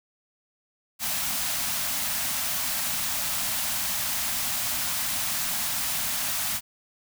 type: band-stop noise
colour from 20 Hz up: white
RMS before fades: -28 dBFS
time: 0.99-6.61 s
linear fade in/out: 50 ms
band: 290 to 580 Hz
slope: 96 dB/octave
effects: none